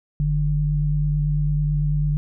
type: tone pair together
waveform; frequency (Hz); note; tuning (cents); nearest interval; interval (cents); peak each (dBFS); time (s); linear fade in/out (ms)
sine; 46.48 / 148.5; F#1 / D3; +9 / +20; octave + minor sixth; 2011; -23 / -19; 0.2-2.17; 0
effects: none